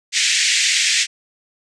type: band-pass noise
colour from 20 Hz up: pink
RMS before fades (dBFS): -17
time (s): 0.12-1.07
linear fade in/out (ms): 50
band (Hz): 1900 to 8100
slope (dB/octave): 48
effects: none